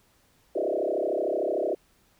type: tone with frequency modulation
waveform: sine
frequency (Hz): 495.7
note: B4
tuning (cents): +6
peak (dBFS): -24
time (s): 0.55-1.75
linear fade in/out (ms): 10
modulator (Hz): 33.3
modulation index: 4.8
effects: pink hiss -64 dBFS RMS until 2.19 s